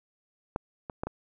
clicks, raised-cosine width 1 ms, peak -15 / -22 / -17 / -19 dBFS, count 4, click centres 0.561 / 0.898 / 1.035 / 1.07 s, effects none

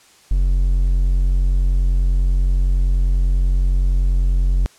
triangle tone, 45.22 Hz, F#1, 39 cents flat, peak -11 dBFS, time 0.31-4.66 s, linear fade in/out 0 ms, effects white hiss -50 dBFS RMS until 4.78 s + low-pass 9000 Hz 12 dB/octave

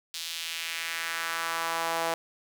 sawtooth tone with high-pass filter sweep, 165.5 Hz, E3, 7 cents sharp, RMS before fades -32 dBFS, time 0.14-2.14 s, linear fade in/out 0 ms, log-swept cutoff 3900 to 670 Hz, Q 1.7, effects none

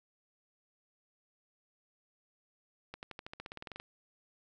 accelerating click train, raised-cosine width 0.3 ms, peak -27 dBFS, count 15, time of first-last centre 2.94-3.8 s, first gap 89 ms, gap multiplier 0.94, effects none

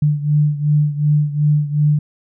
sine beating tone pair, 148 / 150.7 Hz, D3 / D3, +14 / +45 cents, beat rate 2.7 Hz, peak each -14 / -18 dBFS, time 0.02-1.99 s, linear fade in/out 5 ms, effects none

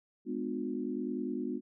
sine chord, G# diminished seventh, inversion none, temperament just, 207.7 / 249.2 / 299 / 358.8 Hz, G#3 / B3 / D4 / F4, 0 / +16 / +31 / +47 cents, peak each -40 / -36 / -39 / -39 dBFS, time 0.25-1.61 s, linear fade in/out 50 ms, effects none

